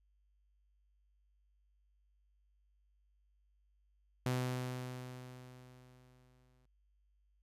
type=tone with exponential decay; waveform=sawtooth; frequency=126.4 Hz; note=B2; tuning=41 cents sharp; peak=-28 dBFS; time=4.26-6.66 s; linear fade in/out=2 ms; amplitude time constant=520 ms; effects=added 50 Hz sine -70 dBFS peak until 7.42 s + resampled to 32000 Hz